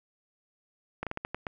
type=slowing click train; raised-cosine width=0.5 ms; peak=-18 dBFS; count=7; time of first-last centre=1.03-1.468 s; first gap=37 ms; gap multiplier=1.27; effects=none